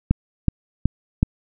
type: click train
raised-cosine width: 5 ms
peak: -3 dBFS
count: 4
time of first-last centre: 0.11-1.229 s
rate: 2.68 Hz
effects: none